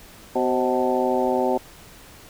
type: harmonic tone with a mistuned harmonic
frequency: 125.9 Hz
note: B2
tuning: 34 cents sharp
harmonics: 2 / 3 / 4 / 5 / 6 / 7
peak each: -26 / -24 / -25 / -27 / -27 / -27 dBFS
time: 0.35-1.58 s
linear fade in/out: 10 ms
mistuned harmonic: 4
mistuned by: +77 cents
effects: pink hiss -46 dBFS RMS until 2.29 s